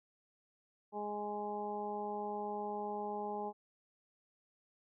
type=harmonic tone; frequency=207.7 Hz; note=G#3; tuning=in tune; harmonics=1 / 2 / 3 / 4 / 5; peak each=-46 / -42 / -47 / -40 / -51 dBFS; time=0.92-3.53 s; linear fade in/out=50 ms; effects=none